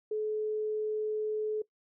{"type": "tone", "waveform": "sine", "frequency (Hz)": 429, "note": "A4", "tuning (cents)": -44, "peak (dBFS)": -29, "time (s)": [0.11, 1.62], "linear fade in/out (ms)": 5, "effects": ["noise-tail reverb RT60 0.1 s tail -20 dB re dry"]}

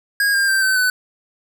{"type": "tone with pitch steps", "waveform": "square", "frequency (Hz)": [1637, 1602.4, 1568.5, 1535.3, 1502.9], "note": ["G#6", "G6", "G6", "G6", "F#6"], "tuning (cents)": [-25, 38, 1, -36, 27], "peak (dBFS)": -15, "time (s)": [0.2, 0.9], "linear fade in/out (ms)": 2, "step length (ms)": 140, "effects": []}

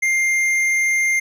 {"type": "tone with tanh clipping", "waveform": "triangle", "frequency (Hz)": 2107, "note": "C7", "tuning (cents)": 12, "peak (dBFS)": -17, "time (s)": [0.02, 1.2], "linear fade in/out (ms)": 10, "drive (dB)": 14, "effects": []}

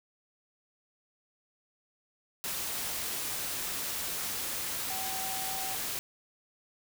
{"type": "tone in noise", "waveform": "sine", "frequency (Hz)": 765, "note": "G5", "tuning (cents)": -42, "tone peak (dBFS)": -39, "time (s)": [4.9, 5.75], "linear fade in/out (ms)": 0, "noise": "white", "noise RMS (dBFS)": -35, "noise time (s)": [2.44, 5.99], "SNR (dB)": -7, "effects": []}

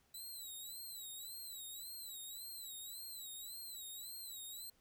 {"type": "tone with vibrato", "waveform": "10% pulse", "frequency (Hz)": 3951, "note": "B7", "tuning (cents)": 0, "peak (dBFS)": -40, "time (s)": [0.14, 4.7], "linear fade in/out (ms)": 5, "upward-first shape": "sine", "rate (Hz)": 1.8, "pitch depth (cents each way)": 110, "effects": ["pink hiss -74 dBFS RMS until 4.8 s"]}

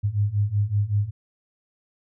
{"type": "beating tone pair", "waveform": "sine", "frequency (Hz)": [100.1, 105.4], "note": ["G2", "G#2"], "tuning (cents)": [37, 26], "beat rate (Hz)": 5.3, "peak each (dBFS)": [-24, -22], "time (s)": [0.03, 1.11], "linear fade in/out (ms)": 20, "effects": []}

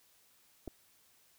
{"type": "clicks", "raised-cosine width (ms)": 2, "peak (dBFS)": -30, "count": 2, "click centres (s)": [0.676, 0.679], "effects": ["white hiss -67 dBFS RMS until 1.38 s"]}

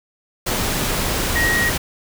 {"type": "tone in noise", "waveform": "sine", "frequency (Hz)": 1891, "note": "A#6", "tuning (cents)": 24, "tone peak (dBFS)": -17, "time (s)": [1.35, 1.7], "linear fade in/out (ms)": 10, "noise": "pink", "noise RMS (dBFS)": -21, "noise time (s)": [0.46, 1.78], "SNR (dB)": 1, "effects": []}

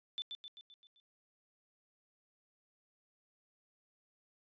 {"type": "tone with echo", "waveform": "sine", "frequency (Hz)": 3523, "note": "A7", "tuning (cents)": 1, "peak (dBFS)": -36, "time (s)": [0.18, 0.22], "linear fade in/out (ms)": 0, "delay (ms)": 130, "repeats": 6, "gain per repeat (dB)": -5, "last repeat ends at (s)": 1, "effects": ["resampled to 16000 Hz"]}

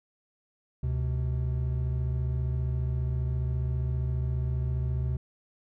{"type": "tone pair together", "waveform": "triangle", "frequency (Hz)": [71.9, 126.73], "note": ["D2", "B2"], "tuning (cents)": [-36, 45], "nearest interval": "minor seventh", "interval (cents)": 981, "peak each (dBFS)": -27, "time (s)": [0.83, 5.17], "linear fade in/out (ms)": 5, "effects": []}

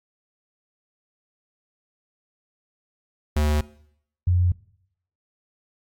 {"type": "tone pair in turn", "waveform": ["square", "sine"], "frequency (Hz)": [75, 89.19], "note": ["D2", "F2"], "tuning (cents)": [37, 37], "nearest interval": "minor third", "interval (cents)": 300, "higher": "second", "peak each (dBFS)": [-19, -16], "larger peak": "second", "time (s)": [[3.36, 3.61], [4.27, 4.52]], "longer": "neither", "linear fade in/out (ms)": 5, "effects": ["noise-tail reverb RT60 0.7 s tail -20 dB re dry", "AAC 64 kbps"]}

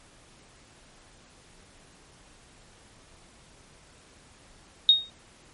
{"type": "tone with exponential decay", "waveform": "sine", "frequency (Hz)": 3729, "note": "A#7", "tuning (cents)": 0, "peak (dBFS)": -10, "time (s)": [4.89, 5.1], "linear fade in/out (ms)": 1, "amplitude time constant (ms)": 45, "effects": ["pink hiss -55 dBFS RMS until 5.53 s", "MP3 48 kbps"]}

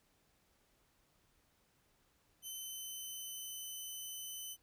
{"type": "tone with pitch glide", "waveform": "10% pulse", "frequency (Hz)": [3058, 3028], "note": ["G7", "F#7"], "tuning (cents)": [-44, 39], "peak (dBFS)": -36, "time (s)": [2.42, 4.57], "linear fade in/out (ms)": 50, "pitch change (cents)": -17, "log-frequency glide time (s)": [2.54, 3.65], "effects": ["pink hiss -74 dBFS RMS until 4.62 s"]}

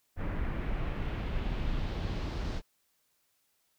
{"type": "noise with low-pass filter sweep", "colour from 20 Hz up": "brown", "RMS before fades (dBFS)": -33, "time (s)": [0.16, 2.62], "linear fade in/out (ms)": 50, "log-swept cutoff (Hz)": [1900, 5100], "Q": 1.6, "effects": ["white hiss -74 dBFS RMS until 3.78 s"]}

